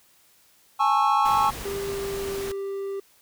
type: chord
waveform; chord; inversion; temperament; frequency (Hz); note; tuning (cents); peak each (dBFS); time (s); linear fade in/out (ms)
triangle; A major seventh; third; just; 825 / 880 / 1100 / 1320; G#5 / A5 / C#6 / E6; -12 / 0 / -14 / +2; -21 / -23 / -20 / -25; 0.79-1.51; 20
type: noise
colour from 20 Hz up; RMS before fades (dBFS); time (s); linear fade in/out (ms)
pink; -36; 1.25-2.52; 5
type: tone with pitch glide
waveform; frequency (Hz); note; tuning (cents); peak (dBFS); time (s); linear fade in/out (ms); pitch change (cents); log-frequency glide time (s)
triangle; 397.1 to 393.7; G4 to G4; +22 to +8; -26; 1.65-3; 5; -14; 1.85-2.31
effects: white hiss -59 dBFS RMS until 3.21 s